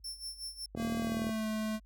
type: tone with tremolo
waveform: sawtooth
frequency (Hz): 5380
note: E8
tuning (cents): +34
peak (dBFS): -35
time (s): 0.04-0.66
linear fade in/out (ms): 5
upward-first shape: sine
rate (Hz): 5.4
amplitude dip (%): 80
type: click train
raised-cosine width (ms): 2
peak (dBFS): -25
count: 23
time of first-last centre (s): 0.75-1.293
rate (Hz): 40.5
type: tone with pitch glide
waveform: square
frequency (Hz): 228.7 to 216.9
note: A#3 to A3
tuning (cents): -33 to -25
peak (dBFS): -33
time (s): 0.76-1.8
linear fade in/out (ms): 50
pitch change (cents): -92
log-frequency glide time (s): 0.98-1.48
effects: added 50 Hz sine -50 dBFS peak until 1.85 s + high-pass 60 Hz 12 dB/octave